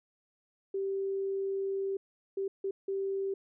sine tone bursts at uneven times, 390 Hz, G4, 9 cents flat, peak -30 dBFS, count 4, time 0.74-1.97 / 2.37-2.48 / 2.64-2.71 / 2.88-3.34 s, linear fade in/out 5 ms, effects none

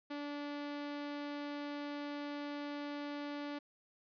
sawtooth tone, 290 Hz, D4, 22 cents flat, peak -36 dBFS, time 0.1-3.59 s, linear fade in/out 10 ms, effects resampled to 11025 Hz

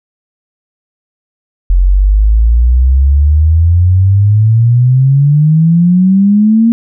sine exponential sweep, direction up, 43.65 to 233.1 Hz, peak -4 dBFS, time 1.7-6.72 s, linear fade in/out 0 ms, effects none

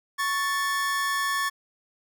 45% pulse tone pair together, 1108.7 / 1760 Hz, C#6 / A6, 0 / 0 cents, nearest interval minor sixth, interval 800 cents, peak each -27 dBFS, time 0.18-1.5 s, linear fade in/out 20 ms, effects none

